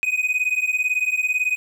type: beating tone pair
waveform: triangle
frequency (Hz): 2489 / 2507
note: D#7 / D#7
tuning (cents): 0 / +12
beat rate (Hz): 18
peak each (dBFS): -21 / -20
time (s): 0.03-1.56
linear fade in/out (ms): 0
effects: none